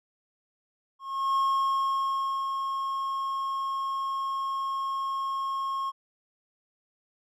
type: tone with ADSR envelope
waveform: triangle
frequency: 1083 Hz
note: C#6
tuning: 41 cents flat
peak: -20 dBFS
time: 0.99-5.92 s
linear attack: 370 ms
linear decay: 1100 ms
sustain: -6 dB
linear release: 34 ms
effects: none